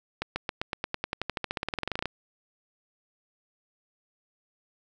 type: accelerating click train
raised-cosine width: 0.3 ms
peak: -13 dBFS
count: 26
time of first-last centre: 0.22-2.057 s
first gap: 140 ms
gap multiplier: 0.94
effects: none